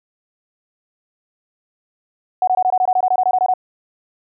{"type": "tone bursts", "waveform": "sine", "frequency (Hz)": 740, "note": "F#5", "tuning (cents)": 0, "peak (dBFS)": -12, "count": 15, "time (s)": [2.42, 3.538], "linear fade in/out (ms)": 2, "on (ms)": 54, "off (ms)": 22, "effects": []}